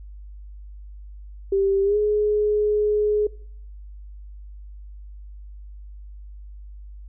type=tone with pitch glide; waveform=sine; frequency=392 to 420.1 Hz; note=G4 to G#4; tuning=0 to +20 cents; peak=-17 dBFS; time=1.52-3.27 s; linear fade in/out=5 ms; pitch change=+120 cents; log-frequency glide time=1.83-1.97 s; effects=noise-tail reverb RT60 0.6 s tail -22 dB re dry + added 50 Hz sine -37 dBFS peak until 7.08 s

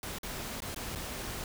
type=noise with dropouts; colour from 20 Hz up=pink; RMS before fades=-39 dBFS; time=0.03-1.44 s; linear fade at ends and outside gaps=1 ms; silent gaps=0.185-0.232 / 0.604-0.62 / 0.746-0.761 / 0.951-0.957 s; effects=none

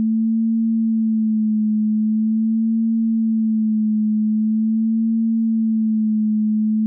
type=tone with vibrato; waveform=sine; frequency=220 Hz; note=A3; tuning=in tune; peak=-15 dBFS; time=0-6.86 s; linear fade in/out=0 ms; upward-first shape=sine; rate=0.43 Hz; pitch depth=44 cents each way; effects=none

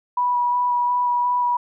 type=tone with vibrato; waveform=sine; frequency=977 Hz; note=B5; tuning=19 cents flat; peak=-17 dBFS; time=0.17-1.57 s; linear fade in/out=5 ms; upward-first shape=square; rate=2.8 Hz; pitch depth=10 cents each way; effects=none

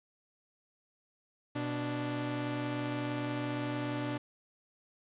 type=tone pair together; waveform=sawtooth; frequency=123.47 / 293.2 Hz; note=B2 / D4; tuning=0 / -3 cents; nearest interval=octave + minor third; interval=1497 cents; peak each=-33 / -31 dBFS; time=1.55-4.18 s; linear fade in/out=10 ms; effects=resampled to 8000 Hz + 10-bit

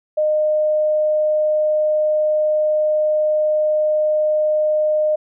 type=tone; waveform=sine; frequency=612 Hz; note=D#5; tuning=29 cents flat; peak=-14 dBFS; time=0.17-5.16 s; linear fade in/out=10 ms; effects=none

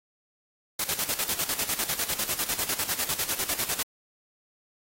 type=noise with tremolo; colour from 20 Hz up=white; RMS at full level=-27 dBFS; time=0.79-3.83 s; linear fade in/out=5 ms; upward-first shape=square; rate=10 Hz; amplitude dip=70%; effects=AAC 48 kbps

